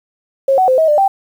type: tone with pitch steps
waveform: sine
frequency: 541 / 748 / 517 / 639 / 596 / 782 Hz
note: C#5 / F#5 / C5 / D#5 / D5 / G5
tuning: -42 / +19 / -21 / +46 / +25 / -4 cents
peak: -8 dBFS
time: 0.48-1.08 s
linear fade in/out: 5 ms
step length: 100 ms
effects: 7-bit